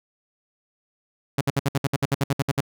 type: tone bursts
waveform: sawtooth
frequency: 138.6 Hz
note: C#3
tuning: in tune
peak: -15 dBFS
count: 14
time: 1.38-2.607 s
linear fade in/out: 5 ms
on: 31 ms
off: 61 ms
effects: none